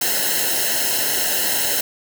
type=noise with comb filter; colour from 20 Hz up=white; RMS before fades=-20 dBFS; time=0.01-1.81 s; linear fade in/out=5 ms; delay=0.85 ms; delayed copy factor=-0.9; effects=none